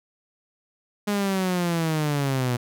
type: linear sweep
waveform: sawtooth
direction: down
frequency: 207.7 to 120.1 Hz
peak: -18 dBFS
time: 1.07-2.57 s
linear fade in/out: 10 ms
effects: none